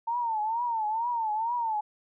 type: tone with vibrato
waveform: sine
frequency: 906 Hz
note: A#5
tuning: 50 cents flat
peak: -26 dBFS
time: 0.07-1.81 s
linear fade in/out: 10 ms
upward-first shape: triangle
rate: 2.2 Hz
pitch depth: 140 cents each way
effects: none